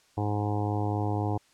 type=harmonic tone; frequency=103.83 Hz; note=G#2; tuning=in tune; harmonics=1 / 2 / 3 / 4 / 5 / 6 / 7 / 8 / 9 / 10; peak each=-28 / -39 / -33 / -37 / -40 / -48 / -36 / -37 / -41 / -48 dBFS; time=0.17-1.38 s; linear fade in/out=10 ms; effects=white hiss -63 dBFS RMS until 1.53 s + low-pass 8000 Hz 12 dB/octave